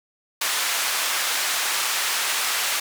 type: band-pass noise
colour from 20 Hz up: pink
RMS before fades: -24 dBFS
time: 0.41-2.8 s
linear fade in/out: 5 ms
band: 1200 to 14000 Hz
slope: 12 dB/octave
effects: none